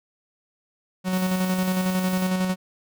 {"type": "tone with tremolo", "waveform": "45% pulse", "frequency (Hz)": 185.2, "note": "F#3", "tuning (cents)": 2, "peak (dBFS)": -20, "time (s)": [1.04, 2.56], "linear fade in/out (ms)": 50, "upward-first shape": "square", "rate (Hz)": 11, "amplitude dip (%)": 35}
{"type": "noise", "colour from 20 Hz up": "blue", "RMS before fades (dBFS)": -39, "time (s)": [1.1, 2.31], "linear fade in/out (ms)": 50}
{"effects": []}